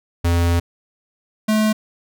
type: tone pair in turn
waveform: square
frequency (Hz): 85.6 / 215.7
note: F2 / A3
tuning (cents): -34 / -34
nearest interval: octave + major third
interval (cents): 1600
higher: second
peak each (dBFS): -15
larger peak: neither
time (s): 0.24-0.6 / 1.48-1.73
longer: first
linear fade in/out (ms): 10
effects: none